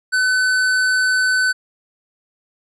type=tone with hard clipping; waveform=sine; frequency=1511 Hz; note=F#6; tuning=36 cents sharp; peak=-16 dBFS; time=0.12-1.53 s; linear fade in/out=20 ms; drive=14 dB; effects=resampled to 24000 Hz